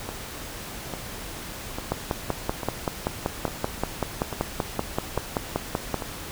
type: two click trains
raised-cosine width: 1 ms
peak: -16 / -9 dBFS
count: 8 / 22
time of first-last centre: 0.09-6.022 / 1.92-5.943 s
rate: 1.18 / 5.22 Hz
effects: pink hiss -37 dBFS RMS until 6.31 s